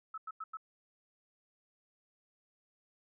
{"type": "tone bursts", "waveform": "sine", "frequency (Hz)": 1301, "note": "E6", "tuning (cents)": -23, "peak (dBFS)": -39, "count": 4, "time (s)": [0.14, 0.571], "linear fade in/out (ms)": 5, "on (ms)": 38, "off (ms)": 93, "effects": []}